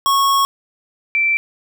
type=tone pair in turn; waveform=square / sine; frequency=1101 / 2338 Hz; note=C#6 / D7; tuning=-12 / -8 cents; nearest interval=octave + minor second; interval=1304 cents; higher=second; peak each=-13 dBFS; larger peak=neither; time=0.06-0.45 / 1.15-1.37 s; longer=first; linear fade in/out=0 ms; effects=none